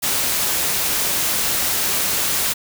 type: noise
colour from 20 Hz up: white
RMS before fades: -20 dBFS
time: 0.02-2.54 s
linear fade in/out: 20 ms
effects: none